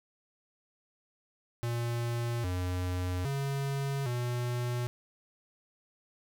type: tone with pitch steps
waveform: square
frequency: 118.4 / 90.4 / 138.4 / 121.9 Hz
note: A#2 / F#2 / C#3 / B2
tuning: +27 / -40 / -2 / -22 cents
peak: -31 dBFS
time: 1.63-4.87 s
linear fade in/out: 0 ms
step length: 810 ms
effects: none